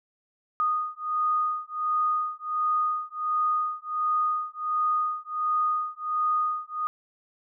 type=beating tone pair; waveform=sine; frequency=1235 / 1236.4 Hz; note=D#6 / D#6; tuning=-13 / -11 cents; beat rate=1.4 Hz; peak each=-27 dBFS; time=0.6-6.87 s; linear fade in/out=0 ms; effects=none